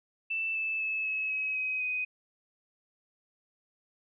sine tone with pitch steps, 2655 / 2629 / 2603 / 2578 / 2553 / 2528 / 2503 Hz, E7 / E7 / E7 / E7 / D#7 / D#7 / D#7, +12 / -5 / -22 / -39 / +44 / +27 / +10 cents, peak -29 dBFS, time 0.3-2.05 s, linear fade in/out 10 ms, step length 250 ms, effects none

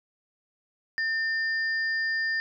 sine tone pair together, 1800 / 4856 Hz, A6 / D#8, +39 / -43 cents, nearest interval octave + perfect fourth, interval 1718 cents, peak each -25 / -36 dBFS, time 0.98-2.4 s, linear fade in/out 0 ms, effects none

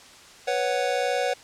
square chord, B suspended second, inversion none, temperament just, 493.9 / 555.6 / 740.8 Hz, B4 / C#5 / F#5, 0 / +4 / +2 cents, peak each -28 / -28 / -28 dBFS, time 0.47-1.34 s, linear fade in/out 10 ms, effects white hiss -48 dBFS RMS until 1.43 s + low-pass 7000 Hz 12 dB/octave

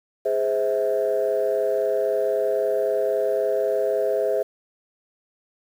sine chord, Ab augmented, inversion none, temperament just, 415.3 / 519.1 / 648.9 Hz, Ab4 / C5 / E5, 0 / -14 / -27 cents, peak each -23 dBFS, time 0.25-4.43 s, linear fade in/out 10 ms, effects tanh soft clip ceiling -13 dBFS + 8-bit

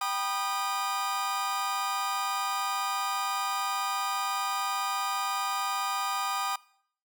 40% pulse chord, G augmented, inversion none, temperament just, 784 / 980 / 1225 Hz, G5 / B5 / D#6, 0 / -14 / -27 cents, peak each -33 / -35 / -30 dBFS, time 0.01-6.56 s, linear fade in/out 5 ms, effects noise-tail reverb RT60 0.6 s tail -21 dB re dry

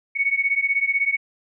sine beating tone pair, 2217 / 2233 Hz, C#7 / C#7, 0 / +12 cents, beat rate 16 Hz, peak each -21 / -22 dBFS, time 0.15-1.17 s, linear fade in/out 20 ms, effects none

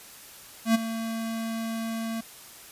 square tone with ADSR envelope, 225.9 Hz, A3, 46 cents sharp, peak -17 dBFS, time 0.65-2.21 s, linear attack 97 ms, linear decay 18 ms, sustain -13 dB, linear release 8 ms, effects white hiss -47 dBFS RMS until 2.71 s + resampled to 32000 Hz

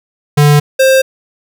square tone pair in turn, 146.83 / 528.9 Hz, D3 / C5, 0 / +19 cents, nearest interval octave + minor seventh, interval 2219 cents, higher second, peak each -5 / -6 dBFS, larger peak first, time 0.37-0.6 / 0.79-1.02 s, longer neither, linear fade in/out 10 ms, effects none

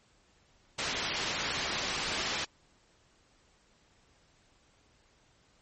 white low-pass noise, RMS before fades -34 dBFS, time 0.78-2.45 s, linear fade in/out 10 ms, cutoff 4800 Hz, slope 12 dB/octave, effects pink hiss -66 dBFS RMS until 5.61 s + MP3 32 kbps

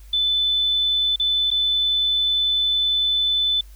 sine tone with dropouts, 3509 Hz, A7, 5 cents flat, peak -17 dBFS, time 0.13-3.61 s, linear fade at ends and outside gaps 5 ms, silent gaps 1.16-1.197 / 1.505-1.513 s, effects added 50 Hz sine -40 dBFS peak until 3.75 s + white hiss -55 dBFS RMS until 3.75 s

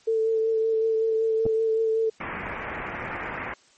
sine tone with vibrato, 445.3 Hz, A4, 21 cents sharp, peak -20 dBFS, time 0.07-2.1 s, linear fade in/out 10 ms, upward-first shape sine, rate 5.3 Hz, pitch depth 17 cents each way
clicks, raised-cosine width 2 ms, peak -18 / -16 dBFS, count 2, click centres 1.455 / 1.464 s
white low-pass noise, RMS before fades -33 dBFS, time 2.2-3.54 s, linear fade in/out 5 ms, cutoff 2300 Hz, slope 48 dB/octave
effects white hiss -58 dBFS RMS until 3.77 s + MP3 32 kbps

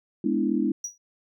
sine chord, E dominant seventh, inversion first, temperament equal, 207.7 / 246.9 / 293.7 / 329.6 Hz, G#3 / B3 / D4 / E4, 0 / 0 / 0 / 0 cents, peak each -27 dBFS, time 0.24-0.72 s, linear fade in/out 5 ms
triangle tone with exponential decay, 5800 Hz, F#8, 35 cents flat, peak -25 dBFS, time 0.84-0.98 s, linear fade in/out 5 ms, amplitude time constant 29 ms
effects none

